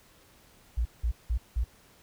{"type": "tone bursts", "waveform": "sine", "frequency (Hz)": 58.27, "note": "A#1", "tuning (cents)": 0, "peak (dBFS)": -24, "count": 4, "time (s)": [0.77, 1.642], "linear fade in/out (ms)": 10, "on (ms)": 83, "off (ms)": 180, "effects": ["pink hiss -59 dBFS RMS until 2.02 s"]}